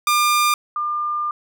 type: tone pair in turn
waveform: sawtooth / sine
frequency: 1200 / 1200 Hz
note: D6 / D6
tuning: +37 / +37 cents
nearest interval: unison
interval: 0 cents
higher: neither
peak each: -11 / -20 dBFS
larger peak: first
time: 0.07-0.54 / 0.76-1.31 s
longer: second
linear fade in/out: 2 ms
effects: none